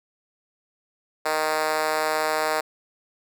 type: tone with high-pass filter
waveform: 5% pulse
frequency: 155.56 Hz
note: D#3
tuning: in tune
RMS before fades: -24 dBFS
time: 1.25-2.61 s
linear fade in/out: 10 ms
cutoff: 550 Hz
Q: 1.8
effects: none